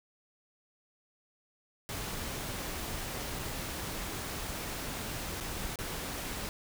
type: noise with dropouts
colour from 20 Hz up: pink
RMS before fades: -38 dBFS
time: 1.89-6.49 s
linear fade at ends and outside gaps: 0 ms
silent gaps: 3.389-3.393 / 5.402-5.408 / 5.757-5.788 s
effects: none